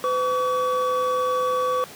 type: tone pair together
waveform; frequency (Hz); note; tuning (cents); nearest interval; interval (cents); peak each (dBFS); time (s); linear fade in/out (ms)
triangle; 506 / 1139.2; B4 / C#6; +42 / +47; octave + major second; 1405; -21; 0.04-1.84; 0
effects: pink hiss -41 dBFS RMS until 1.95 s + high-pass 150 Hz 12 dB/octave